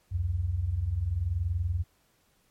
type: tone pair together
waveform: sine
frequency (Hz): 69.3 / 89.95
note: C#2 / F#2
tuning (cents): 0 / -48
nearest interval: perfect fourth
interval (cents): 452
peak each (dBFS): -32 / -27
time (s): 0.11-1.84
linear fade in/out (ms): 20
effects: pink hiss -68 dBFS RMS until 2.5 s + MP3 64 kbps